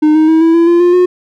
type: tone with pitch steps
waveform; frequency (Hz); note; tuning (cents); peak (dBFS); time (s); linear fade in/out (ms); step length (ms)
triangle; 305.6 / 312.9 / 320.4 / 328.1 / 336 / 344 / 352.3 / 360.7; D#4 / D#4 / E4 / E4 / E4 / F4 / F4 / F#4; -31 / +10 / -49 / -8 / +33 / -26 / +15 / -44; -3; 0.02-1.06; 10; 130
effects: none